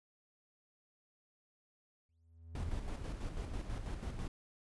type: tone with exponential growth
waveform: triangle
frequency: 82.41 Hz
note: E2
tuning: in tune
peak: -34 dBFS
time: 2.09-2.69 s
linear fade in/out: 0 ms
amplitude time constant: 130 ms
type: noise with tremolo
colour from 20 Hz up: brown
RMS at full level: -39 dBFS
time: 2.55-4.28 s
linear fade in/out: 2 ms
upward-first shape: square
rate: 6.1 Hz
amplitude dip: 45%
effects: resampled to 24000 Hz